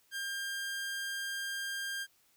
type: tone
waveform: sawtooth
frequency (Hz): 1600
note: G6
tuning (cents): +35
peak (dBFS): -32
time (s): 0.11-2.07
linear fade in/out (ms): 50
effects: white hiss -69 dBFS RMS until 2.36 s